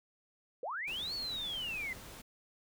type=linear two-way sweep; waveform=sine; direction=up then down; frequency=440 to 4491 to 2001 Hz; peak=-36 dBFS; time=0.63-1.93 s; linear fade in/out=2 ms; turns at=1.14 s
type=noise; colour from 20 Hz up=pink; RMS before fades=-50 dBFS; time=0.87-2.22 s; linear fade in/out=10 ms
effects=none